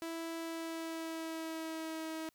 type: tone with pitch glide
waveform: sawtooth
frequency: 329.6 to 319.5 Hz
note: E4 to D#4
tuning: 0 to +46 cents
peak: -35 dBFS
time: 0.02-2.29 s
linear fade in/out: 0 ms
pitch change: -54 cents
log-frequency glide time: 0.39-2.07 s
effects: white hiss -75 dBFS RMS until 2.34 s